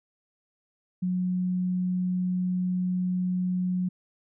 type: tone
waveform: sine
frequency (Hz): 182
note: F#3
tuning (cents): -28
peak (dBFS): -24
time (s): 1.02-3.89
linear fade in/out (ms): 10
effects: none